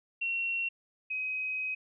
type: tone pair in turn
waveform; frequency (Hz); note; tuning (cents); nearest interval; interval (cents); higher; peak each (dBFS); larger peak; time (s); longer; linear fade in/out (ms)
sine; 2730 / 2527; F7 / D#7; -40 / +26; minor second; 134; first; -29 / -31; first; 0.21-0.69 / 1.1-1.75; second; 10
effects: none